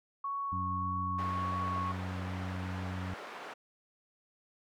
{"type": "tone with vibrato", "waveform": "sine", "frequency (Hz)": 1108.7, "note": "C#6", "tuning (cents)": 0, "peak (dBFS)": -33, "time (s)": [0.24, 1.92], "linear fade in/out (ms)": 5, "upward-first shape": "sine", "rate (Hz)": 1.7, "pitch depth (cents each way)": 10}
{"type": "harmonic tone", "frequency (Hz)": 92.5, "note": "F#2", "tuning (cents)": 0, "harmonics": [1, 2, 3], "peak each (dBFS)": [-37, -41, -47], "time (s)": [0.52, 3.14], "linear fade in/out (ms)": 5}
{"type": "band-pass noise", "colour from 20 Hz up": "white", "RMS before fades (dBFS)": -45, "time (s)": [1.18, 3.54], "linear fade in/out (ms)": 10, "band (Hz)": [370, 1400], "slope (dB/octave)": 12}
{"effects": []}